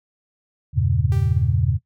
sine chord, E diminished seventh, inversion none, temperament equal, 82.41 / 98 / 116.54 / 138.59 Hz, E2 / G2 / Bb2 / Db3, 0 / 0 / 0 / 0 cents, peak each -22 dBFS, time 0.73-1.79 s, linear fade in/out 50 ms
sawtooth tone with exponential decay, 392 Hz, G4, in tune, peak -29 dBFS, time 1.12-1.72 s, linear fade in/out 1 ms, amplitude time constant 130 ms
effects noise-tail reverb RT60 0.1 s tail -18 dB re dry

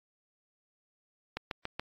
click train, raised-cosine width 0.3 ms, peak -18 dBFS, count 4, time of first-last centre 1.37-1.796 s, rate 7.05 Hz, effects AAC 32 kbps

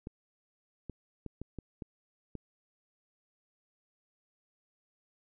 clicks, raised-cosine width 3 ms, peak -27 dBFS, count 7, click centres 0.071 / 0.897 / 1.263 / 1.416 / 1.587 / 1.822 / 2.353 s, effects none

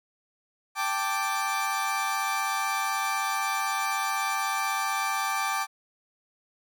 30% pulse chord, G suspended second, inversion none, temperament equal, 784 / 880 / 1174.7 Hz, G5 / A5 / D6, 0 / 0 / 0 cents, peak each -29 / -30 / -26 dBFS, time 0.75-5.67 s, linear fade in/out 50 ms, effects none

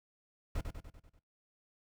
brown noise with echo, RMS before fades -34 dBFS, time 0.55-0.61 s, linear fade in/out 5 ms, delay 97 ms, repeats 6, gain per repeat -5 dB, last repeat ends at 1.192 s, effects noise-tail reverb RT60 0.2 s tail -21 dB re dry

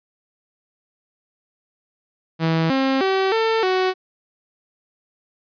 sawtooth tone with pitch steps, 162.7 / 267.3 / 383.3 / 447.7 / 372.5 Hz, E3 / C4 / G4 / A4 / F#4, -22 / +37 / -39 / +30 / +12 cents, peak -13 dBFS, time 2.39-3.94 s, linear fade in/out 50 ms, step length 310 ms, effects resampled to 11025 Hz

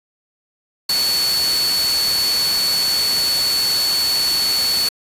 sine tone in noise, 4435 Hz, C#8, in tune, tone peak -16 dBFS, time 0.89-4.89 s, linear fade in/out 5 ms, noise white, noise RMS -23 dBFS, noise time 0.89-4.89 s, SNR +4 dB, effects resampled to 32000 Hz

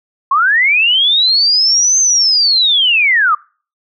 sine linear two-way sweep, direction up then down, 1046.5 to 6320 to 1158 Hz, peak -8 dBFS, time 0.31-3.35 s, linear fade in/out 5 ms, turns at 1.99 s, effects noise-tail reverb RT60 0.4 s tail -25 dB re dry

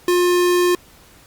square tone, 355.3 Hz, F4, 30 cents sharp, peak -14 dBFS, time 0.08-0.75 s, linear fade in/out 2 ms, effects pink hiss -48 dBFS RMS until 1.26 s + Opus 48 kbps

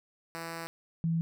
5% pulse / sine tone pair in turn, 165.7 / 165.03 Hz, E3 / E3, +9 / +2 cents, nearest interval unison, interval 7 cents, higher first, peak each -26 dBFS, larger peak neither, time 0.35-0.67 / 1.04-1.21 s, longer first, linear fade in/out 0 ms, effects none

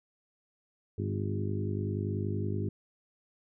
harmonic tone with a mistuned harmonic, 50.5 Hz, G#1, 48 cents flat, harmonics 2 / 3 / 4 / 5 / 6 / 7 / 8, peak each -32 / -40 / -38 / -41 / -42 / -40 / -41 dBFS, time 0.98-2.69 s, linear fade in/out 5 ms, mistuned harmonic 7, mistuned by +19 cents, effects none

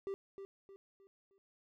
triangle tone with echo, 392 Hz, G4, in tune, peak -35 dBFS, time 0.07-0.14 s, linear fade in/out 0 ms, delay 310 ms, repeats 4, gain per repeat -8 dB, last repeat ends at 1.38 s, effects none

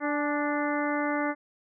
harmonic tone with a mistuned harmonic, 293.7 Hz, D4, in tune, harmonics 1 / 2 / 3 / 4 / 5 / 6 / 7, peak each -29 / -32 / -34 / -35 / -36 / -37 / -37 dBFS, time 0-1.35 s, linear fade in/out 50 ms, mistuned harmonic 3, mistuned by -34 cents, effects none

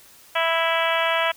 harmonic tone, 329.6 Hz, E4, in tune, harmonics 2 / 3 / 4 / 5 / 6 / 7 / 8 / 9 / 10, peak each -24 / -26 / -27 / -28 / -29 / -29 / -30 / -31 / -31 dBFS, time 0.35-1.32 s, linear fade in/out 10 ms, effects white hiss -50 dBFS RMS until 1.36 s

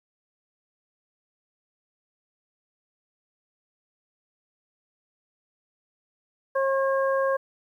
harmonic tone, 540 Hz, C#5, 45 cents flat, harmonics 1 / 2 / 3, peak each -22 / -28 / -32 dBFS, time 6.55-7.37 s, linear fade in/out 10 ms, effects 10-bit

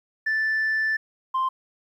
sine tone pair in turn, 1760 / 1046.5 Hz, A6 / C6, 0 / 0 cents, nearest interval major sixth, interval 900 cents, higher first, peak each -19 dBFS, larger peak neither, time 0.26-0.97 / 1.34-1.49 s, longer first, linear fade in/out 10 ms, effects tanh soft clip ceiling -19 dBFS + 10-bit

